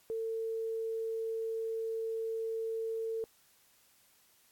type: tone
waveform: sine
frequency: 450 Hz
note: A4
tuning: 39 cents sharp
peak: -33 dBFS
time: 0.1-3.24 s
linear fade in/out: 0 ms
effects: white hiss -66 dBFS RMS until 4.51 s + AAC 64 kbps